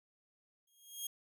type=tone with exponential growth; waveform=10% pulse; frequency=3253 Hz; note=G#7; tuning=37 cents flat; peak=-28 dBFS; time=0.67-1.07 s; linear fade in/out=5 ms; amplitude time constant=86 ms; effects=none

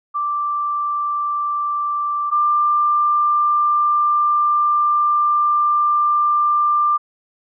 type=tone pair in turn; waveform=sine; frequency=1175 / 1188.7 Hz; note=D6 / D6; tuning=+1 / +21 cents; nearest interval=unison; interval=20 cents; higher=second; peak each=-18 / -13 dBFS; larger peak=second; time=0.14-2.31 / 2.31-6.98 s; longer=second; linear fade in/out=20 ms; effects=none

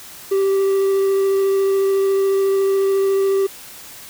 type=tone with vibrato; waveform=triangle; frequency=390 Hz; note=G4; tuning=9 cents flat; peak=-12 dBFS; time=0.31-3.47 s; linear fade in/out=10 ms; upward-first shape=triangle; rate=14 Hz; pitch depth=10 cents each way; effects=white hiss -38 dBFS RMS until 4.09 s

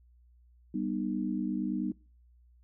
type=chord; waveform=sine; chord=G augmented; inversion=none; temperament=just; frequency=196 / 245 / 306.2 Hz; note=G3 / B3 / D#4; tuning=0 / -14 / -28 cents; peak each=-34 dBFS; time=0.74-1.92 s; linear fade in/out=5 ms; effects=noise-tail reverb RT60 0.4 s tail -25 dB re dry + added 60 Hz sine -58 dBFS peak until 2.63 s

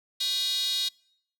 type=tone with high-pass filter; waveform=square; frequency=222.2 Hz; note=A3; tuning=17 cents sharp; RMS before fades=-28 dBFS; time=0.2-0.89 s; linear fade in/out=10 ms; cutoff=3900 Hz; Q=9.3; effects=noise-tail reverb RT60 0.7 s tail -26 dB re dry

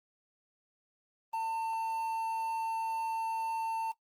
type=tone with quantisation; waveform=triangle; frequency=899 Hz; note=A5; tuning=37 cents sharp; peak=-29 dBFS; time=1.33-3.92 s; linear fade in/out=10 ms; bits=9; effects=noise-tail reverb RT60 0.1 s tail -17 dB re dry + Opus 24 kbps

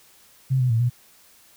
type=tone with pitch steps; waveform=sine; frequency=131.9 / 126.2 / 113.8 / 121.8 Hz; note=C3 / B2 / A#2 / B2; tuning=+14 / +38 / -41 / -24 cents; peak=-17 dBFS; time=0.5-0.9 s; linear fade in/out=20 ms; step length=100 ms; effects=white hiss -54 dBFS RMS until 1.56 s

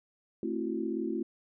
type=chord; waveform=sine; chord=F# half-diminished seventh; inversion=first; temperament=just; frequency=222 / 266.4 / 333 / 370 Hz; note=A3 / C4 / E4 / F#4; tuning=+16 / +31 / +18 / 0 cents; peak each=-36 / -37 / -34 / -37 dBFS; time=0.43-1.23 s; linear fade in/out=2 ms; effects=none

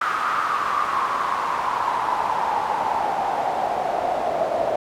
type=noise with band-pass filter sweep; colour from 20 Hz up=pink; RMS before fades=-23 dBFS; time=0.01-4.76 s; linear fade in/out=5 ms; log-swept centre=1300 to 640 Hz; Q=6.4; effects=none

